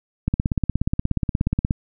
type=click train; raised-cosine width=5 ms; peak=-7 dBFS; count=25; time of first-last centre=0.28-1.709 s; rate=16.8 Hz; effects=none